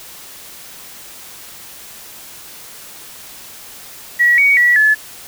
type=tone with pitch steps; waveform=sine; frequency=1924 / 2244 / 1939 / 1722 Hz; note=B6 / C#7 / B6 / A6; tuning=-46 / +21 / -32 / -38 cents; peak=-8 dBFS; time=4.19-4.95 s; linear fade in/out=20 ms; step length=190 ms; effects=white hiss -36 dBFS RMS until 5.27 s